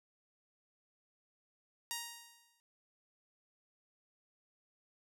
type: tone with exponential decay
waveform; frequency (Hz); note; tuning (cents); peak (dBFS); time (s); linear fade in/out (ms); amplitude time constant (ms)
5% pulse; 938; A#5; +11; -24; 1.91-2.6; 0; 150
effects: none